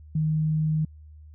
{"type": "tone", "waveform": "sine", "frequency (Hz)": 155.56, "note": "D#3", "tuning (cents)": 0, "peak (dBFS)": -21, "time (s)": [0.15, 0.85], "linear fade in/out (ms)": 5, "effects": ["added 76 Hz sine -44 dBFS peak until 1.34 s"]}